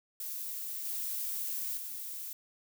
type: noise with level steps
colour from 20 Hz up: violet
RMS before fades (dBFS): -39 / -36 / -41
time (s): 0.2-2.33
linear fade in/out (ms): 2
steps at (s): 0.85 / 1.77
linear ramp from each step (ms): 5
effects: none